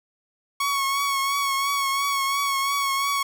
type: tone with vibrato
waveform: sawtooth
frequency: 1108.7 Hz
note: C#6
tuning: in tune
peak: -18 dBFS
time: 0.6-3.23 s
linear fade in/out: 5 ms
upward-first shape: triangle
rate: 2.9 Hz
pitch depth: 38 cents each way
effects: none